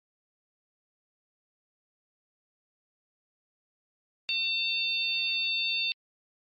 harmonic tone, 901 Hz, A5, 41 cents sharp, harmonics 3 / 4 / 5, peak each -29 / -31 / -33 dBFS, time 4.29-5.92 s, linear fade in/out 0 ms, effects MP3 32 kbps

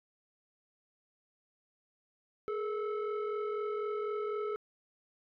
sine tone with frequency modulation, 420 Hz, G#4, 19 cents sharp, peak -31 dBFS, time 2.48-4.56 s, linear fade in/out 0 ms, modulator 884 Hz, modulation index 0.8, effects tanh soft clip ceiling -30 dBFS

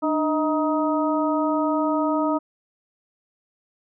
harmonic tone with a mistuned harmonic, 314.5 Hz, D#4, 19 cents sharp, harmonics 1 / 2 / 3 / 4, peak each -22 / -25 / -27 / -28 dBFS, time 0.02-2.39 s, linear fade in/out 20 ms, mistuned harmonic 1, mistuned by -79 cents, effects none

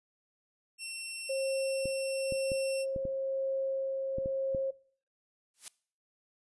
15% pulse tone, 2710 Hz, E7, 47 cents sharp, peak -31 dBFS, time 0.78-2.86 s, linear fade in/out 50 ms
sine tone with tremolo, 537 Hz, C5, 45 cents sharp, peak -29 dBFS, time 1.29-4.71 s, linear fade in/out 10 ms, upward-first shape sine, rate 1 Hz, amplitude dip 25%
clicks, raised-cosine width 3 ms, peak -26 dBFS, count 8, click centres 1.856 / 2.323 / 2.518 / 2.962 / 3.053 / 4.184 / 4.259 / 4.548 s
blue noise with exponential growth, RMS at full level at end -36 dBFS, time 5.54-5.68 s, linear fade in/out 1 ms, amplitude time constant 29 ms
effects noise-tail reverb RT60 0.5 s tail -22 dB re dry + resampled to 24000 Hz

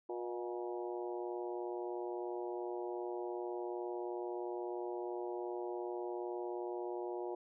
harmonic tone with a mistuned harmonic, 119.6 Hz, A#2, 45 cents sharp, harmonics 3 / 4 / 5 / 6 / 7 / 8, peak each -40 / -46 / -48 / -49 / -49 / -52 dBFS, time 0.09-7.35 s, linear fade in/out 5 ms, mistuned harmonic 5, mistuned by +49 cents, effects none

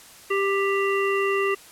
harmonic tone, 394.3 Hz, G4, 10 cents sharp, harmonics 1 / 3 / 5 / 7, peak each -22 / -27 / -29 / -30 dBFS, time 0.3-1.55 s, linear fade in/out 10 ms, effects white hiss -47 dBFS RMS until 1.71 s + low-pass 12000 Hz 12 dB/octave

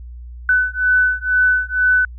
sine beating tone pair, 1500 / 1502.1 Hz, F#6 / F#6, +23 / +26 cents, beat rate 2.1 Hz, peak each -16 dBFS, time 0.49-2.05 s, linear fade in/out 2 ms, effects added 60 Hz sine -31 dBFS peak until 2.18 s

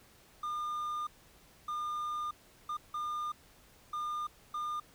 triangle tone bursts at uneven times, 1209 Hz, D6, 50 cents sharp, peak -32 dBFS, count 6, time 0.43-1.07 / 1.68-2.31 / 2.69-2.77 / 2.94-3.32 / 3.93-4.27 / 4.54-4.8 s, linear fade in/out 5 ms, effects pink hiss -61 dBFS RMS until 4.94 s

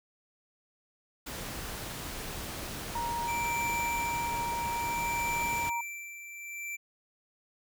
pink noise, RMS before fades -39 dBFS, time 1.26-5.7 s, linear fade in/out 10 ms
sine tone, 940 Hz, A#5, 14 cents sharp, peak -31 dBFS, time 2.95-5.81 s, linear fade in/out 5 ms
square tone with tremolo, 2342 Hz, D7, 5 cents flat, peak -33 dBFS, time 3.27-6.77 s, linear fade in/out 20 ms, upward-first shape sine, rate 0.59 Hz, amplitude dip 70%
effects none

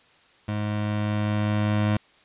25% pulse tone with level ramp, 105.1 Hz, G#2, 21 cents sharp, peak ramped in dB -22 to -16 dBFS, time 0.48-1.97 s, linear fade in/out 5 ms, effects white hiss -57 dBFS RMS until 2.24 s + resampled to 8000 Hz

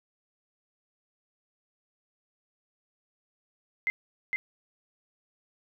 sine tone with echo, 2079 Hz, C7, 12 cents flat, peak -24 dBFS, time 3.87-3.9 s, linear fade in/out 0 ms, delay 460 ms, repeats 1, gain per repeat -2 dB, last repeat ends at 4.36 s, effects none

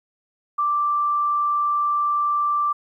sine tone, 1174.7 Hz, D6, in tune, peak -18 dBFS, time 0.58-2.73 s, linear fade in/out 10 ms, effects 10-bit

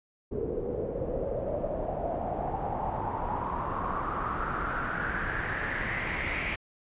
pink noise with low-pass filter sweep, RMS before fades -32 dBFS, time 0.31-6.56 s, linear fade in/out 10 ms, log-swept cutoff 420 to 2300 Hz, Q 5.7, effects resampled to 8000 Hz

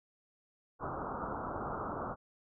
white low-pass noise, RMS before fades -39 dBFS, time 0.79-2.16 s, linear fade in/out 50 ms, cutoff 1400 Hz, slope 96 dB/octave, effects none

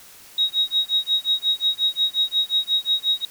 sine tone with tremolo, 3790 Hz, A#7, 28 cents sharp, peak -15 dBFS, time 0.38-3.25 s, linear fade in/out 2 ms, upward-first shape sine, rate 5.6 Hz, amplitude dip 100%, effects white hiss -46 dBFS RMS until 3.3 s

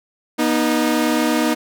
sawtooth tone pair together, 241.7 / 309.9 Hz, B3 / D#4, -37 / -7 cents, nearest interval major third, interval 430 cents, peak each -15 / -14 dBFS, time 0.38-1.55 s, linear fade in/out 20 ms, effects none

